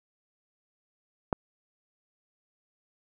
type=click; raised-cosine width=1 ms; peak=-11 dBFS; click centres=1.328 s; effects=none